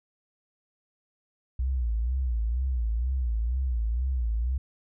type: tone with vibrato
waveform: sine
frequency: 60.2 Hz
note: B1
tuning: 44 cents flat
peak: -24 dBFS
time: 1.59-4.58 s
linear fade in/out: 5 ms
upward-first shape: sine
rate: 2.1 Hz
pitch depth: 160 cents each way
effects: none